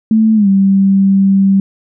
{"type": "tone with pitch glide", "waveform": "sine", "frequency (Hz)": [220, 194.87], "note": ["A3", "G3"], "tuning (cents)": [0, -10], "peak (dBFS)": -6, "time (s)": [0.11, 1.6], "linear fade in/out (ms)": 2, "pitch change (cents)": -210, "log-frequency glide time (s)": [0.35, 0.48], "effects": []}